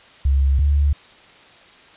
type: tone pair in turn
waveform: sine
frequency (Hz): 68.4 / 71.87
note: C#2 / D2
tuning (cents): -23 / -37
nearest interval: minor second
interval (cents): 86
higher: second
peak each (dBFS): -13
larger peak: neither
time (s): 0.25-0.59 / 0.59-0.93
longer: neither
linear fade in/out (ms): 5
effects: white hiss -47 dBFS RMS until 1.96 s + resampled to 8000 Hz